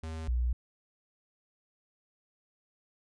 square / sine tone pair in turn, 80.2 / 60.58 Hz, E2 / B1, -47 / -33 cents, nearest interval perfect fourth, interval 486 cents, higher first, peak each -37 / -26 dBFS, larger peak second, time 0.03-0.28 / 0.28-0.53 s, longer neither, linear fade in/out 5 ms, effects resampled to 22050 Hz

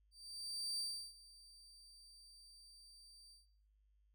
35% pulse tone with ADSR envelope, 4655 Hz, D8, 16 cents flat, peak -36 dBFS, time 0.11-3.47 s, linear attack 680 ms, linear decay 340 ms, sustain -21 dB, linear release 150 ms, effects noise-tail reverb RT60 0.6 s tail -18 dB re dry + added 51 Hz sine -70 dBFS peak until 4.14 s

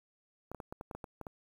clicks, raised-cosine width 1 ms, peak -28 dBFS, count 10, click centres 0.516 / 0.547 / 0.602 / 0.725 / 0.811 / 0.912 / 0.95 / 1.042 / 1.213 / 1.268 s, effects 9-bit

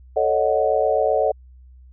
sine chord, D# half-diminished seventh, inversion second, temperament equal, 440 / 554.4 / 622.3 / 740 Hz, A4 / C#5 / D#5 / F#5, 0 / 0 / 0 / 0 cents, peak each -22 / -21 / -21 / -23 dBFS, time 0.16-1.32 s, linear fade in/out 10 ms, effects added 63 Hz sine -43 dBFS peak until 1.92 s

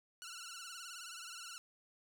10% pulse tone with vibrato, 1404 Hz, F6, 9 cents sharp, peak -38 dBFS, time 0.22-1.58 s, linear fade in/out 0 ms, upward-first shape sine, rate 19 Hz, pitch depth 99 cents each way, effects none

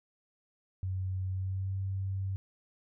sine tone with pitch glide, 93.8 to 96.27 Hz, F#2 to G2, +24 to -31 cents, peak -31 dBFS, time 0.83-2.36 s, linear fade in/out 0 ms, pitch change +45 cents, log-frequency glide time 1.31-1.74 s, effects none

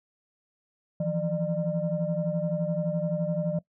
sine tone cluster, 162.3 / 174 / 601 Hz, E3 / F3 / D5, -27 / -6 / +40 cents, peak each -29 dBFS, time 1-3.59 s, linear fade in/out 5 ms, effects noise-tail reverb RT60 0.1 s tail -20 dB re dry + tanh soft clip ceiling -18 dBFS

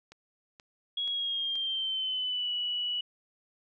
click train, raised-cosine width 0.2 ms, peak -32 dBFS, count 4, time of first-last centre 0.12-1.555 s, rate 2.09 Hz
sine tone with pitch glide, 3322 to 2943 Hz, G#7 to F#7, 0 to -10 cents, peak -29 dBFS, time 0.97-3.01 s, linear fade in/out 5 ms, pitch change -210 cents, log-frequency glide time 1.09-2.51 s
effects none

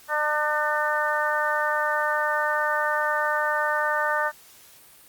harmonic tone, 300.8 Hz, D4, 42 cents sharp, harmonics 2 / 3 / 4 / 5 / 6, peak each -28 / -28 / -28 / -28 / -28 dBFS, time 0.08-4.32 s, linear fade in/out 50 ms, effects white hiss -51 dBFS RMS until 5.08 s + Opus 48 kbps

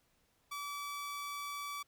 sawtooth tone, 1151 Hz, D6, 35 cents flat, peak -36 dBFS, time 0.51-1.83 s, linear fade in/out 10 ms, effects pink hiss -74 dBFS RMS until 1.87 s

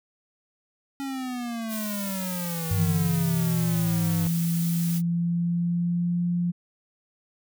square exponential sweep, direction down, 277.2 to 98 Hz, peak -30 dBFS, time 1-4.27 s, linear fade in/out 0 ms
blue noise, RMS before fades -35 dBFS, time 1.68-5.02 s, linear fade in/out 50 ms
sine tone with exponential decay, 97.9 Hz, G2, 2 cents flat, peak -21 dBFS, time 2.71-4.19 s, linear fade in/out 0 ms, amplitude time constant 320 ms
sine tone with pitch glide, 166.4 to 174.47 Hz, E3 to F3, +17 to -1 cents, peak -22 dBFS, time 2.76-6.52 s, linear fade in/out 20 ms, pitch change +82 cents, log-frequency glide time 3.8-6.24 s
effects none

